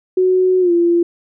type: tone with pitch glide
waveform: sine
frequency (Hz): 370 to 343.2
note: F#4 to F4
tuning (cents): 0 to -30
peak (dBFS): -10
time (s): 0.17-1.03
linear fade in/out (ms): 5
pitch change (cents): -130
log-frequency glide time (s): 0.6-0.72
effects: none